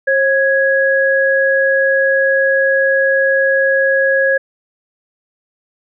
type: tone pair together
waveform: sine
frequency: 538.9 / 1664 Hz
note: C#5 / G#6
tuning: -49 / +3 cents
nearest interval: octave + minor sixth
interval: 1952 cents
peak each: -13 dBFS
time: 0.07-4.38 s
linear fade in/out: 10 ms
effects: none